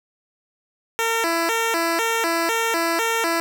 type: tone with vibrato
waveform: 10% pulse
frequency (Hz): 390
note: G4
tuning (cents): -9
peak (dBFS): -11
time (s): 0.99-3.4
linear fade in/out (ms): 0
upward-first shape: square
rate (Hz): 2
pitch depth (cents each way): 270
effects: none